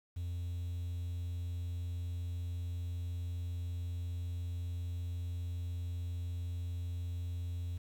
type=tone; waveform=triangle; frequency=87.31 Hz; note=F2; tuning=in tune; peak=-33 dBFS; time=0.16-7.78 s; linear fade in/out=10 ms; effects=tanh soft clip ceiling -30 dBFS + 10-bit